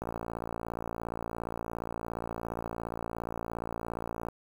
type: click train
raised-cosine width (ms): 1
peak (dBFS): -21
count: 245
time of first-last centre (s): 0.02-4.286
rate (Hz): 57.2
effects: 8-bit